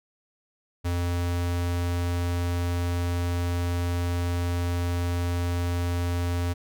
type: tone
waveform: square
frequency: 87.31 Hz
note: F2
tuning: in tune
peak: -25 dBFS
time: 0.84-6.54 s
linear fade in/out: 20 ms
effects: none